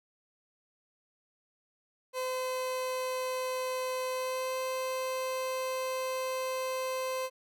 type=tone with pitch glide; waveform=30% pulse; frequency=513 to 518.4 Hz; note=C5 to C5; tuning=-34 to -16 cents; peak=-29 dBFS; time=2.13-7.3 s; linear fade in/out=50 ms; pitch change=+18 cents; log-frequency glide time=4.1-4.59 s; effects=none